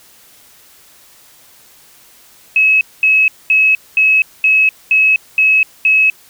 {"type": "tone bursts", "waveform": "sine", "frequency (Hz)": 2573, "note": "E7", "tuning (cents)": -43, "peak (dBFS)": -7, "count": 8, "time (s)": [2.56, 6.1], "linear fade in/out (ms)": 2, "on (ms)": 250, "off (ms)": 220, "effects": ["white hiss -45 dBFS RMS until 6.29 s"]}